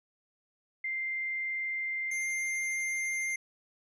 sine / square tone pair in turn, 2093 / 2102 Hz, C7 / C7, 0 / +7 cents, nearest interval unison, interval 7 cents, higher second, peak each -31 / -31 dBFS, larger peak neither, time 0.84-2.11 / 2.11-3.36 s, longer first, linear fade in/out 5 ms, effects resampled to 24000 Hz

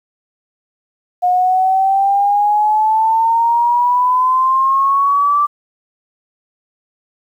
sine exponential sweep, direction up, 717 to 1174.7 Hz, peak -10 dBFS, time 1.22-5.47 s, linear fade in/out 20 ms, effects 8-bit

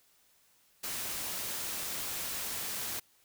white noise, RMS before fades -37 dBFS, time 0.83-3 s, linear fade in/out 10 ms, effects white hiss -67 dBFS RMS until 3.24 s

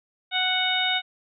harmonic tone, 740 Hz, F#5, in tune, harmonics 1 / 2 / 3 / 4 / 5, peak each -29 / -29 / -28 / -29 / -25 dBFS, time 0.31-1.02 s, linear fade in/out 50 ms, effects none

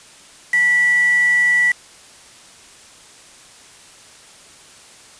sine tone with quantisation, 1956 Hz, B6, 17 cents flat, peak -12 dBFS, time 0.53-1.72 s, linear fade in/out 5 ms, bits 4, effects white hiss -44 dBFS RMS until 5.19 s + resampled to 22050 Hz

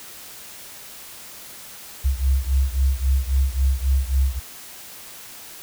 sine beating tone pair, 65.41 / 69.11 Hz, C2 / C#2, 0 / -5 cents, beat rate 3.7 Hz, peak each -19 / -21 dBFS, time 2.04-4.4 s, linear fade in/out 20 ms, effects white hiss -40 dBFS RMS until 5.62 s

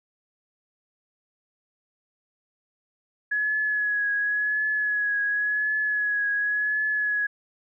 sine tone with vibrato, 1686 Hz, G#6, 26 cents sharp, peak -22 dBFS, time 3.31-7.27 s, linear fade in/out 10 ms, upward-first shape triangle, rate 0.92 Hz, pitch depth 33 cents each way, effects none

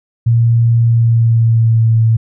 sine tone with pitch glide, 116.54 to 112.9 Hz, A#2 to A2, 0 to +45 cents, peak -7 dBFS, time 0.26-2.17 s, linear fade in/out 10 ms, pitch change -55 cents, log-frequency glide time 0.82-1.93 s, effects none

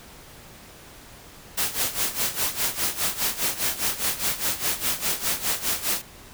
white noise with tremolo, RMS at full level -23 dBFS, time 1.57-6.02 s, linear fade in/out 10 ms, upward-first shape sine, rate 4.9 Hz, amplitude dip 80%, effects pink hiss -46 dBFS RMS until 6.33 s

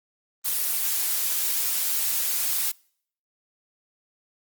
blue noise, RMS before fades -25 dBFS, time 0.44-2.72 s, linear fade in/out 20 ms, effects noise-tail reverb RT60 0.6 s tail -26 dB re dry + Opus 24 kbps

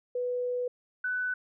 sine tone pair in turn, 493.9 / 1496.4 Hz, B4 / F#6, 0 / +19 cents, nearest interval octave + perfect fifth, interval 1919 cents, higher second, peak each -28 dBFS, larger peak neither, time 0.15-0.68 / 1.04-1.34 s, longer first, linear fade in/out 5 ms, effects none

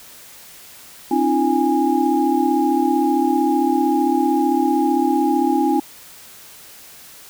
sine tone cluster, 264.7 / 302.5 / 338 / 823 Hz, C4 / D#4 / E4 / G#5, +20 / -49 / +43 / -16 cents, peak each -20 dBFS, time 1.11-5.8 s, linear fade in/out 5 ms, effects white hiss -42 dBFS RMS until 7.29 s

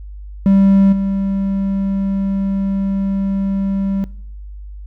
triangle tone with level steps, 195.5 Hz, G3, 4 cents flat, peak -6 / -14 dBFS, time 0.46-4.04 s, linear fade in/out 0 ms, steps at 0.92 s, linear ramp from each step 10 ms, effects noise-tail reverb RT60 0.7 s tail -22 dB re dry + added 50 Hz sine -29 dBFS peak until 4.86 s

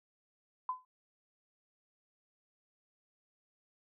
sine tone with exponential decay, 1015 Hz, B5, 47 cents sharp, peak -29 dBFS, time 0.69-0.85 s, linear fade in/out 2 ms, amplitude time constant 33 ms, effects none

